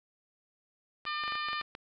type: clicks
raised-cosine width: 0.3 ms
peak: -25 dBFS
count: 9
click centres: 1.053 / 1.237 / 1.279 / 1.322 / 1.354 / 1.486 / 1.531 / 1.613 / 1.751 s
type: harmonic tone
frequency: 601 Hz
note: D5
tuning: 40 cents sharp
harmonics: 2 / 3 / 4 / 5 / 6 / 7 / 8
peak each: -35 / -39 / -41 / -43 / -45 / -46 / -47 dBFS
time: 1.06-1.62 s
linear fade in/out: 10 ms
effects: none